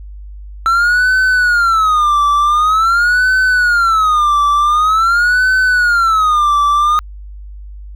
triangle tone with vibrato, 1329 Hz, E6, 14 cents sharp, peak -7 dBFS, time 0.66-6.99 s, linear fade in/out 0 ms, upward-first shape sine, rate 0.46 Hz, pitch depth 230 cents each way, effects added 50 Hz sine -28 dBFS peak until 7.95 s

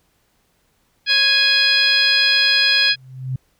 harmonic tone, 830.6 Hz, G#5, in tune, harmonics 2 / 3 / 4 / 5 / 6, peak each -19 / -19 / -19 / -19 / -19 dBFS, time 1.06-2.96 s, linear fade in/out 50 ms
10% pulse tone, 538 Hz, C5, 48 cents sharp, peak -25 dBFS, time 1.09-2.9 s, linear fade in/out 10 ms
sine tone with exponential growth, 130 Hz, C3, 11 cents flat, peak -18 dBFS, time 2.8-3.36 s, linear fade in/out 5 ms, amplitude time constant 120 ms
effects pink hiss -63 dBFS RMS until 3.59 s

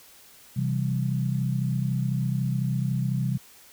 sine chord, C major, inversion none, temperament equal with one note detuned, 130.81 / 164.81 / 194.87 Hz, C3 / E3 / G3, 0 / 0 / -10 cents, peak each -25 / -30 / -30 dBFS, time 0.56-3.38 s, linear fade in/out 10 ms, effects white hiss -52 dBFS RMS until 3.72 s

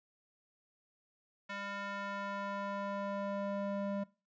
square tone with band-pass filter sweep, 200 Hz, G3, 35 cents sharp, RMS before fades -39 dBFS, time 1.49-4.04 s, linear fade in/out 10 ms, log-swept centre 1800 to 450 Hz, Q 1.3, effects noise-tail reverb RT60 0.3 s tail -20 dB re dry + resampled to 16000 Hz

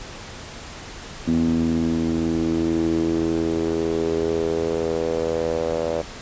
sawtooth tone with band-pass filter sweep, 81.9 Hz, E2, 11 cents flat, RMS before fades -22 dBFS, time 1.27-6.02 s, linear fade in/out 10 ms, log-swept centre 250 to 550 Hz, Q 5, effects pink hiss -37 dBFS RMS until 6.21 s + resampled to 16000 Hz

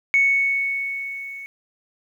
sine tone with level ramp, 2216 Hz, C#7, 1 cent flat, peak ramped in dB -12 to -33 dBFS, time 0.14-1.46 s, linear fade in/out 0 ms, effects tanh soft clip ceiling -8 dBFS + 9-bit

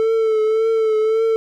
triangle tone with vibrato, 441.5 Hz, A4, 6 cents sharp, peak -12 dBFS, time 0-1.36 s, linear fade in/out 0 ms, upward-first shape triangle, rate 1.8 Hz, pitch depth 42 cents each way, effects none

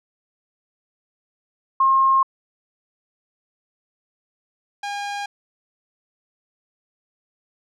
sine / sawtooth tone pair in turn, 1070 / 811.6 Hz, C6 / G#5, +38 / -40 cents, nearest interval perfect fourth, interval 478 cents, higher first, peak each -13 / -22 dBFS, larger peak first, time 1.8-2.23 / 4.83-5.26 s, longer neither, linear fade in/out 5 ms, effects low-pass 6000 Hz 12 dB/octave

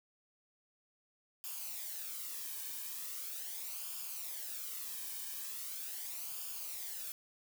blue noise with flanger, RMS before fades -43 dBFS, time 1.44-7.12 s, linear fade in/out 0 ms, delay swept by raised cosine 0.5 to 1.5 ms, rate 0.4 Hz, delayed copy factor -0.6, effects none

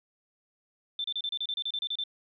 sine tone bursts, 3548 Hz, A7, 14 cents sharp, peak -29 dBFS, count 13, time 0.99-2.038 s, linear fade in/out 2 ms, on 52 ms, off 31 ms, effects none

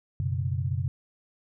sine chord, F# suspended fourth, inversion none, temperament equal, 92.5 / 123.47 / 138.59 Hz, F#2 / B2 / C#3, 0 / 0 / 0 cents, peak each -29 / -30 / -31 dBFS, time 0.2-0.88 s, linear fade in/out 0 ms, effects none

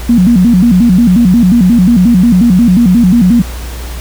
sine tone with vibrato, 207.7 Hz, G#3, in tune, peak -3 dBFS, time 0.09-3.42 s, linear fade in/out 5 ms, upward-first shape square, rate 5.6 Hz, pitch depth 230 cents each way, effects added 60 Hz sine -19 dBFS peak until 4 s + pink hiss -28 dBFS RMS until 4 s

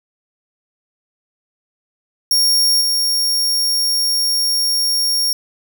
sawtooth tone with level steps, 5550 Hz, F8, 12 cents flat, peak -9 / -12 dBFS, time 2.31-5.33 s, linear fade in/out 2 ms, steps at 2.81 s, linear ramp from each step 2 ms, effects none

